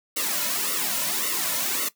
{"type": "noise with flanger", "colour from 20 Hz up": "white", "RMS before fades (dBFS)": -26, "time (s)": [0.16, 1.89], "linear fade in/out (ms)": 10, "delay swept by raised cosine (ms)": [1.2, 2.6], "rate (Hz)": 1.8, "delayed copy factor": -1, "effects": ["noise-tail reverb RT60 0.1 s tail -17 dB re dry", "high-pass 200 Hz 12 dB/octave"]}